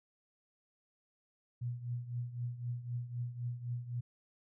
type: tone with tremolo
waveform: sine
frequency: 121.2 Hz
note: B2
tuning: 32 cents flat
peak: -33 dBFS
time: 1.61-4.01 s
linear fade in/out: 10 ms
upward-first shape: triangle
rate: 3.9 Hz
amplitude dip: 80%
effects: none